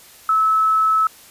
sine tone, 1300 Hz, E6, 24 cents flat, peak -13 dBFS, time 0.29-1.07 s, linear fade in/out 2 ms, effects white hiss -45 dBFS RMS until 1.3 s + resampled to 32000 Hz

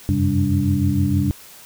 sine tone cluster, 89.8 / 96.3 / 133.3 / 198 / 289.7 Hz, F2 / G2 / C3 / G3 / D4, +49 / -30 / +33 / +18 / -24 cents, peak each -22 dBFS, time 0.09-1.31 s, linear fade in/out 0 ms, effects white hiss -43 dBFS RMS until 1.65 s

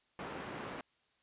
pink band-pass noise, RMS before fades -44 dBFS, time 0.19-0.81 s, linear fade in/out 2 ms, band 170 to 2100 Hz, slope 12 dB/octave, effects white hiss -74 dBFS RMS until 1.22 s + resampled to 8000 Hz

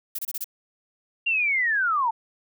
violet noise bursts, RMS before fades -30 dBFS, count 5, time 0.15-0.443 s, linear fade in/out 5 ms, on 37 ms, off 27 ms
sine linear sweep, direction down, 2801 to 867 Hz, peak -20 dBFS, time 1.26-2.11 s, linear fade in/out 10 ms
effects none

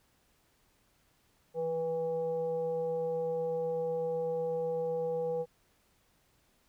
sine tone with frequency modulation, 490 Hz, B4, 14 cents flat, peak -30 dBFS, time 1.54-5.46 s, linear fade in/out 50 ms, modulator 324 Hz, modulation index 0.45, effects pink hiss -70 dBFS RMS until 6.68 s

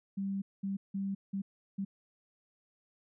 sine tone bursts at uneven times, 196 Hz, G3, in tune, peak -32 dBFS, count 5, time 0.17-0.42 / 0.63-0.77 / 0.94-1.15 / 1.33-1.42 / 1.78-1.85 s, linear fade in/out 10 ms, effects none

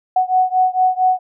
sine beating tone pair, 740 / 744.4 Hz, F#5 / F#5, 0 / +10 cents, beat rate 4.4 Hz, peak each -15 / -16 dBFS, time 0.16-1.19 s, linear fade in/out 5 ms, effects none

